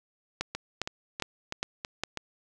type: two click trains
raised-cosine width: 0.2 ms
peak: -16 / -12 dBFS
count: 6 / 5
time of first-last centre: 0.55-2.173 / 0.41-2.036 s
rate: 3.08 / 2.46 Hz
effects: none